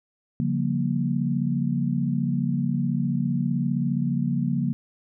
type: chord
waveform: sine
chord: G half-diminished seventh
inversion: second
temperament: just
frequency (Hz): 141.12 / 176.4 / 196 / 235.2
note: Db3 / F3 / G3 / Bb3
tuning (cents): +31 / +18 / 0 / +16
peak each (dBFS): -26 / -27 / -32 / -26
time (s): 0.4-4.73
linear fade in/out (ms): 0
effects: none